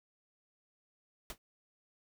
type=noise with exponential decay; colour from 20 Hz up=pink; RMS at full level=-38 dBFS; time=1.3-1.38 s; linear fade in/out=1 ms; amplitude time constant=16 ms; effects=none